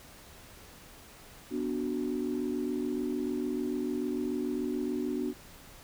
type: chord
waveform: sine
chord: B minor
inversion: none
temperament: equal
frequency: 246.9 / 293.7 / 370 Hz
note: B3 / D4 / F#4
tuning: 0 / 0 / 0 cents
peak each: -33 / -33 / -34 dBFS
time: 1.5-5.34 s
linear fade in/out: 50 ms
effects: tanh soft clip ceiling -22 dBFS + pink hiss -52 dBFS RMS until 5.83 s